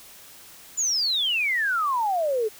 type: exponential sweep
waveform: sine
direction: down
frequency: 7140 to 415.4 Hz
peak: -21 dBFS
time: 0.77-2.49 s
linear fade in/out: 20 ms
effects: white hiss -47 dBFS RMS until 2.59 s